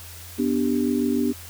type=chord; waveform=sine; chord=G major; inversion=first; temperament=equal; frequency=246.9 / 293.7 / 392 Hz; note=B3 / D4 / G4; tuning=0 / 0 / 0 cents; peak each=-22 / -24 / -27 dBFS; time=0.38-1.33 s; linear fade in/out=20 ms; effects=added 86 Hz sine -42 dBFS peak until 1.49 s + white hiss -42 dBFS RMS until 1.49 s